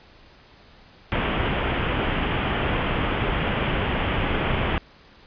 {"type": "low-pass noise", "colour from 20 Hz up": "pink", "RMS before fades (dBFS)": -24, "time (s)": [1.12, 4.78], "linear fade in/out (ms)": 0, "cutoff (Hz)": 3300, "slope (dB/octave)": 96, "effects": ["pink hiss -51 dBFS RMS until 5.26 s", "resampled to 11025 Hz"]}